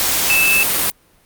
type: tone in noise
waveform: sine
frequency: 2627 Hz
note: E7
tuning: 7 cents flat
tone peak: -12 dBFS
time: 0.3-0.63 s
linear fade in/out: 0 ms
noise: white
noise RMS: -17 dBFS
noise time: 0-0.9 s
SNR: +2 dB
effects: pink hiss -54 dBFS RMS until 1.25 s + Opus 48 kbps